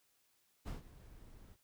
brown noise with ADSR envelope, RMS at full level -39 dBFS, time 0.65-1.57 s, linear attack 26 ms, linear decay 140 ms, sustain -18 dB, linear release 49 ms, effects white hiss -75 dBFS RMS until 1.63 s

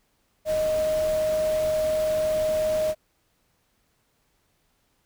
sine tone in noise, 622.3 Hz, D#5, in tune, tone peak -21 dBFS, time 0.45-2.95 s, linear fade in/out 50 ms, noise pink, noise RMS -37 dBFS, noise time 0.45-2.95 s, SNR +13 dB, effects pink hiss -69 dBFS RMS until 5.05 s

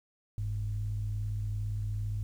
sine tone pair together, 46.35 / 103.83 Hz, F#1 / G#2, +4 / 0 cents, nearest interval octave + major second, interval 1396 cents, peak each -36 / -31 dBFS, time 0.38-2.23 s, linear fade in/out 0 ms, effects tanh soft clip ceiling -24 dBFS + 10-bit

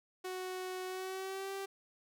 sawtooth tone with pitch glide, 370 to 390.6 Hz, F#4 to G4, 0 to -6 cents, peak -35 dBFS, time 0.24-1.66 s, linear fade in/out 10 ms, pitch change +94 cents, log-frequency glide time 0.86-1.52 s, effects none

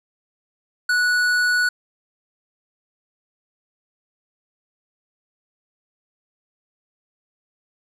sine tone with tanh clipping, 1472 Hz, F#6, 9 cents flat, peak -18 dBFS, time 0.89-1.69 s, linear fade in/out 5 ms, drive 13 dB, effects none

